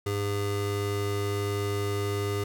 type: tone pair together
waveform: square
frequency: 101.38 / 405.5 Hz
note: G#2 / G#4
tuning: -41 / -41 cents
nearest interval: 2 octaves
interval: 2400 cents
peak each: -30 / -31 dBFS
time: 0.06-2.44 s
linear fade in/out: 5 ms
effects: none